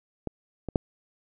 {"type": "clicks", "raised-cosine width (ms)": 2, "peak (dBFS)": [-17, -19, -8], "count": 3, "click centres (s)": [0.273, 0.687, 0.758], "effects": []}